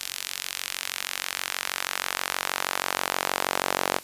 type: tone with high-pass filter sweep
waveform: sawtooth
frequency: 46.29 Hz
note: F#1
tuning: 2 cents sharp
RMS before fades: -30 dBFS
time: 0-3.99 s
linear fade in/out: 10 ms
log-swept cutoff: 3400 to 600 Hz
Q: 0.85
effects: white hiss -45 dBFS RMS until 4.03 s + resampled to 32000 Hz